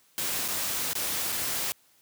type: noise with dropouts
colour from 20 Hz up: white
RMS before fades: -30 dBFS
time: 0.18-1.72 s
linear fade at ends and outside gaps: 0 ms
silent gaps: 0.479-0.485 / 0.932-0.953 / 1.321-1.325 s
effects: white hiss -63 dBFS RMS until 2.01 s + high-pass 60 Hz 12 dB/octave